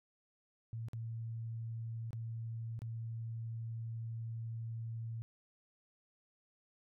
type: tone with dropouts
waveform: sine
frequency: 114 Hz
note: A#2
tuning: 38 cents flat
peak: -39 dBFS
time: 0.73-5.22 s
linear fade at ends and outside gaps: 0 ms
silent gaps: 0.885-0.933 / 2.107-2.131 / 2.791-2.819 s
effects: none